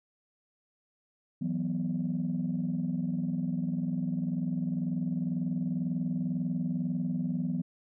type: chord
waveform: sine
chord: E suspended second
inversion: none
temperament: equal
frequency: 164.81 / 185 / 246.9 Hz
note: E3 / F#3 / B3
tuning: 0 / 0 / 0 cents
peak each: -32 dBFS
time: 1.41-7.62 s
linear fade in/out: 10 ms
effects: tanh soft clip ceiling -22 dBFS